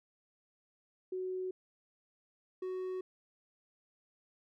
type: tone pair in turn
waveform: sine / triangle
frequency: 371.1 / 371.1 Hz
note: F#4 / F#4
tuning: +5 / +5 cents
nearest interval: unison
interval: 0 cents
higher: neither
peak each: -35 / -34 dBFS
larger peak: second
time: 1.12-1.51 / 2.62-3.01 s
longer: neither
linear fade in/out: 5 ms
effects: none